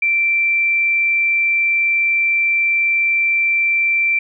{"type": "tone", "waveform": "sine", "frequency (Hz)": 2347, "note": "D7", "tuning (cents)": -2, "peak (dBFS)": -13, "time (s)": [0.02, 4.19], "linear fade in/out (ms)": 5, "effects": []}